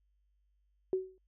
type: tone with exponential decay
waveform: sine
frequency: 375.4 Hz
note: F#4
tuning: 25 cents sharp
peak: -25 dBFS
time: 0.93-1.18 s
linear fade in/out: 1 ms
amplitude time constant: 54 ms
effects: added 50 Hz sine -70 dBFS peak until 1.27 s